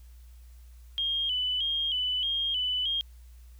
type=tone with vibrato; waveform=sine; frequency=3109 Hz; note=G7; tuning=15 cents flat; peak=-26 dBFS; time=0.98-3.01 s; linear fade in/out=0 ms; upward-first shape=square; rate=1.6 Hz; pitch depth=66 cents each way; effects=added 60 Hz sine -47 dBFS peak until 3.59 s + white hiss -65 dBFS RMS until 3.59 s